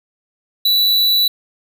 square tone, 3951 Hz, B7, in tune, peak -12 dBFS, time 0.65-1.28 s, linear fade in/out 5 ms, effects none

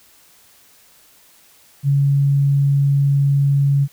sine tone, 140.2 Hz, C#3, 20 cents sharp, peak -12 dBFS, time 1.83-3.88 s, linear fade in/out 50 ms, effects white hiss -51 dBFS RMS until 3.92 s

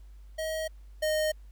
square tone pair in turn, 634 / 618.1 Hz, D#5 / D#5, +32 / -12 cents, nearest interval unison, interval 44 cents, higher first, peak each -31 / -26 dBFS, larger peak second, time 0.38-0.68 / 1.02-1.32 s, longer neither, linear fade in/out 10 ms, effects added 50 Hz sine -46 dBFS peak until 1.51 s + pink hiss -69 dBFS RMS until 1.51 s

